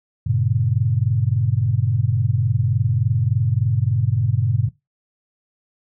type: chord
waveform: sine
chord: G diminished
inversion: none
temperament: just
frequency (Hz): 98 / 117.6 / 141.12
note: G2 / Bb2 / Db3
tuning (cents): 0 / +16 / +31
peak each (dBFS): -21 / -19 / -22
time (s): 0.26-4.69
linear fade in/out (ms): 10
effects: noise-tail reverb RT60 0.2 s tail -19 dB re dry